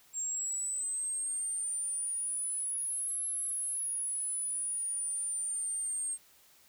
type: exponential two-way sweep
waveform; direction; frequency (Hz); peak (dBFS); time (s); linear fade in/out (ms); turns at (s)
sine; up then down; 7420 to 11030 to 8490; -32; 0.13-6.18; 50; 3.26
effects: white hiss -62 dBFS RMS until 6.68 s